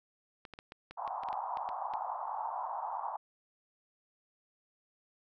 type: clicks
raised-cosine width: 0.3 ms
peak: -30 dBFS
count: 12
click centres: 0.452 / 0.537 / 0.589 / 0.721 / 0.91 / 1.077 / 1.235 / 1.287 / 1.329 / 1.572 / 1.69 / 1.937 s
type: band-pass noise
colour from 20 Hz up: white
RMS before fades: -38 dBFS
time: 0.97-3.17 s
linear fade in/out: 10 ms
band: 750 to 1000 Hz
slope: 48 dB/octave
effects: none